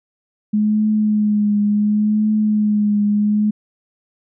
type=tone with vibrato; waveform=sine; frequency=210.4 Hz; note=G#3; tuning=23 cents sharp; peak=-13 dBFS; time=0.53-3.51 s; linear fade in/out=10 ms; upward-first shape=triangle; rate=0.7 Hz; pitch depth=36 cents each way; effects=none